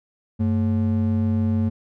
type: ring-modulated tone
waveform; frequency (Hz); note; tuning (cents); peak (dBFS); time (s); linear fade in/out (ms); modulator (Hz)
triangle; 159.8; D#3; +47; -13; 0.39-1.7; 20; 63.4
effects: none